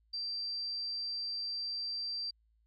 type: tone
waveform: sine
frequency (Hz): 4699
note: D8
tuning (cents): 0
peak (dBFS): -35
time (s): 0.13-2.31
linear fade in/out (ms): 10
effects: added 55 Hz sine -68 dBFS peak until 2.66 s